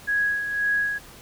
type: tone with tremolo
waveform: sine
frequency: 1661.2 Hz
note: G#6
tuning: in tune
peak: -19 dBFS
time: 0.07-0.99 s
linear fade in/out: 20 ms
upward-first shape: sine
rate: 1.9 Hz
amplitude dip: 55%
effects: pink hiss -46 dBFS RMS until 1.21 s